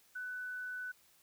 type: tone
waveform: sine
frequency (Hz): 1495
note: F#6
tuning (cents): +17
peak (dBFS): -39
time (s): 0.15-0.92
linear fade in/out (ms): 10
effects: white hiss -67 dBFS RMS until 1.22 s